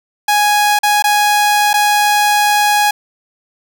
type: tone with dropouts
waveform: sawtooth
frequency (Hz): 830.6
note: G#5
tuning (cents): 0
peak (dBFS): -6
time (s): 0.28-2.91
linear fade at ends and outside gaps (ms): 5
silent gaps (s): 0.79-0.832 / 1.024-1.04 / 1.732-1.739
effects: none